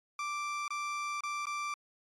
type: tone with dropouts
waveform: 30% pulse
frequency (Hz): 1174.7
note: D6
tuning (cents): 0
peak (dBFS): -31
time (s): 0.19-1.74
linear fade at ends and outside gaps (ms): 2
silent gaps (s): 0.68-0.705 / 1.207-1.235 / 1.456-1.468
effects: low-pass 7000 Hz 12 dB/octave + MP3 96 kbps